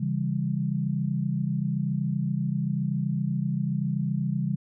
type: chord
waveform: sine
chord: C# diminished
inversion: none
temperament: just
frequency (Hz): 138.59 / 166.31 / 199.57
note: C#3 / E3 / G3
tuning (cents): 0 / +16 / +31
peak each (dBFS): -28 / -29 / -29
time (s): 0-4.56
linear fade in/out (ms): 10
effects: none